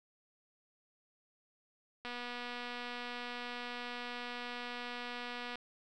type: click train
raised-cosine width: 0.3 ms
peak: -27 dBFS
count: 853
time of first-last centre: 2.05-5.556 s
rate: 243 Hz
effects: none